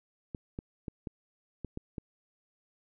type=clicks; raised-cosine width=3 ms; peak=-24 dBFS; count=7; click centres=0.348 / 0.589 / 0.882 / 1.072 / 1.647 / 1.774 / 1.982 s; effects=none